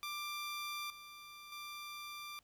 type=tone with level steps; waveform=15% pulse; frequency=1183 Hz; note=D6; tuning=12 cents sharp; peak=-34 / -45 / -39 dBFS; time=0.03-2.39 s; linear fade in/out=0 ms; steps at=0.9 / 1.52 s; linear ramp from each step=2 ms; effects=pink hiss -74 dBFS RMS until 2.43 s